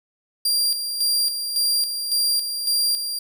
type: tone with tremolo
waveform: sawtooth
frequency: 4761 Hz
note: D8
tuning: 23 cents sharp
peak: -15 dBFS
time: 0.45-3.19 s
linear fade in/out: 5 ms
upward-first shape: square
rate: 1.8 Hz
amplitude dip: 55%
effects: none